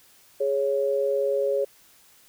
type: tone pair together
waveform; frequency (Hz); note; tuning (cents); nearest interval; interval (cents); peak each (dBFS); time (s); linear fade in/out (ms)
sine; 415.3 / 554.4; G#4 / C#5; 0 / 0; perfect fourth; 500; -25 / -23; 0.4-1.65; 10
effects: white hiss -56 dBFS RMS until 2.28 s